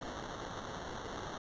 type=noise with sample-and-hold; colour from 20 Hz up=violet; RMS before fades=-43 dBFS; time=0.01-1.38 s; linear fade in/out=5 ms; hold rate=2450 Hz; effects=resampled to 16000 Hz